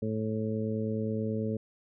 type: harmonic tone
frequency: 109.3 Hz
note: A2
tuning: 11 cents flat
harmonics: 1 / 2 / 3 / 4 / 5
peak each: -34 / -32 / -41 / -35 / -40 dBFS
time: 0.02-1.57 s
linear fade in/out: 5 ms
effects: none